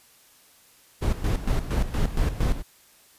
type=noise with tremolo; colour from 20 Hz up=brown; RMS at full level=-22 dBFS; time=1.01-2.63 s; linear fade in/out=20 ms; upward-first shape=square; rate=4.3 Hz; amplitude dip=70%; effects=white hiss -56 dBFS RMS until 3.18 s + resampled to 32000 Hz